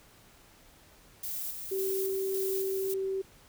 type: noise with tremolo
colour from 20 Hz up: violet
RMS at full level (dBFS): -36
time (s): 1.23-2.94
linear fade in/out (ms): 5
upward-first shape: square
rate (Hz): 1.8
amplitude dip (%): 40
type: tone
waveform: sine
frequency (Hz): 384.7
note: G4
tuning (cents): -33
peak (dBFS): -29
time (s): 1.71-3.22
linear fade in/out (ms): 10
effects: pink hiss -58 dBFS RMS until 3.48 s